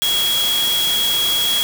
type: tone in noise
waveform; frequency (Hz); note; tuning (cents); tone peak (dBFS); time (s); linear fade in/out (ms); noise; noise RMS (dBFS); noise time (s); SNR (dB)
sine; 3322; G#7; 0; -16; 0.02-1.63; 0; white; -23; 0.02-1.63; +4
effects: none